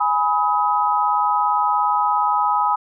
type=chord; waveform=sine; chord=G# minor; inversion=none; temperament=equal with one note detuned; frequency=830.6 / 987.8 / 1267 Hz; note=G#5 / B5 / D#6; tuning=0 / 0 / +31 cents; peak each=-20 dBFS; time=0-2.76 s; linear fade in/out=10 ms; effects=none